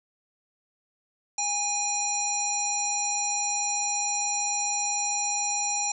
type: harmonic tone with a mistuned harmonic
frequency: 821 Hz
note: G#5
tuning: 20 cents flat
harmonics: 1 / 3 / 5 / 7 / 9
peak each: -31 / -36 / -38 / -29 / -30 dBFS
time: 1.38-5.92 s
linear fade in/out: 5 ms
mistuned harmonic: 9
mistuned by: -43 cents
effects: none